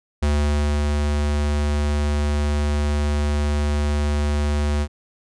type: tone with ADSR envelope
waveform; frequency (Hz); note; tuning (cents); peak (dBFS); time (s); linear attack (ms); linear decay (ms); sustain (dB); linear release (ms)
square; 73.5; D2; +2; -17; 0.22-4.88; 10; 580; -2; 61
effects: resampled to 22050 Hz